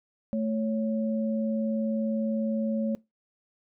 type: tone pair together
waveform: sine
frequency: 220.1 / 554.6 Hz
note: A3 / C#5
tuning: +1 / +1 cents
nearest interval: octave + major third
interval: 1600 cents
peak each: -26 / -32 dBFS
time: 0.33-2.95 s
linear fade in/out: 0 ms
effects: noise-tail reverb RT60 0.2 s tail -22 dB re dry